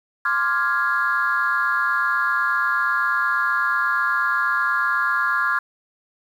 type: chord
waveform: sine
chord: D half-diminished seventh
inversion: third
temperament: equal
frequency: 1046.5 / 1174.7 / 1396.9 / 1661.2 Hz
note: C6 / D6 / F6 / Ab6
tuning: 0 / 0 / 0 / 0 cents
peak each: -25 / -25 / -21 / -22 dBFS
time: 0.25-5.59 s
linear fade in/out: 5 ms
effects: tanh soft clip ceiling -10 dBFS + 8-bit

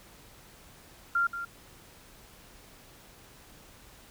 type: tone with echo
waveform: sine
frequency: 1388 Hz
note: F6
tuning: 11 cents flat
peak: -23 dBFS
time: 1.15-1.27 s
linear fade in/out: 5 ms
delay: 180 ms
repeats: 1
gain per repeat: -10 dB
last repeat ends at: 1.45 s
effects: pink hiss -54 dBFS RMS until 4.1 s

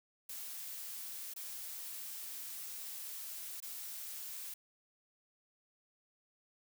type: noise with dropouts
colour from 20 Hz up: blue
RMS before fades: -45 dBFS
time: 0.29-4.54 s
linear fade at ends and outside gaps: 5 ms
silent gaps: 1.338-1.361 / 3.603-3.624 s
effects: none

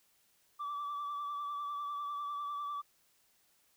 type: tone with vibrato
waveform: sine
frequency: 1160 Hz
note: D6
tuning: 22 cents flat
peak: -34 dBFS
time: 0.59-2.82 s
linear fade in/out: 20 ms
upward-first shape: triangle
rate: 10 Hz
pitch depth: 37 cents each way
effects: tanh soft clip ceiling -35 dBFS + white hiss -71 dBFS RMS until 3.76 s

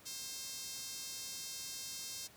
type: tone with high-pass filter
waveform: sawtooth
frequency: 530 Hz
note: C5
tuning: 22 cents sharp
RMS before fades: -45 dBFS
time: 0.05-2.28 s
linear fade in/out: 20 ms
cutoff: 5200 Hz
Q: 1.5
effects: pink hiss -60 dBFS RMS until 2.36 s + high-pass 80 Hz 12 dB/octave

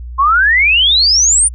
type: exponential sweep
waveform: sine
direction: up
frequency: 1046 to 9500 Hz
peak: -7 dBFS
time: 0.18-1.49 s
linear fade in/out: 20 ms
effects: added 60 Hz sine -24 dBFS peak until 1.54 s

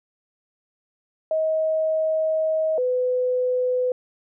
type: tone pair in turn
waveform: sine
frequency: 633 / 502.4 Hz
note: D#5 / B4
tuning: +30 / +30 cents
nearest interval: major third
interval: 400 cents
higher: first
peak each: -19 dBFS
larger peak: neither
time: 1.31-2.78 / 2.78-3.92 s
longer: first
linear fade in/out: 2 ms
effects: none

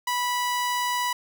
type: tone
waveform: sawtooth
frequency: 983 Hz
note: B5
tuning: 8 cents flat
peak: -20 dBFS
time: 0.07-1.13 s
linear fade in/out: 5 ms
effects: none

